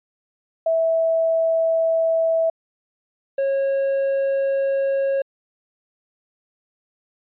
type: tone pair in turn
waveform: sine / triangle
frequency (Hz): 654 / 546.4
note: E5 / C#5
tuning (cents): -14 / -25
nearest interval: minor third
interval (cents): 311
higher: first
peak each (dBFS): -16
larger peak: neither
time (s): 0.66-2.5 / 3.38-5.22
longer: neither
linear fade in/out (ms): 5
effects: resampled to 8000 Hz